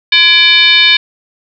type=tone with frequency modulation; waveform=sine; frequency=3000 Hz; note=F#7; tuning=23 cents sharp; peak=-4 dBFS; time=0.12-0.97 s; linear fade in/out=5 ms; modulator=656 Hz; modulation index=1.7; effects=none